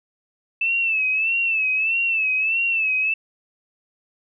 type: tone with vibrato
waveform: sine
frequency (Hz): 2636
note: E7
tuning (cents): -1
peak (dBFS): -18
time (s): 0.61-3.14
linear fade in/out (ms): 5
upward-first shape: sine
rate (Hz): 1.6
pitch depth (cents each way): 76
effects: none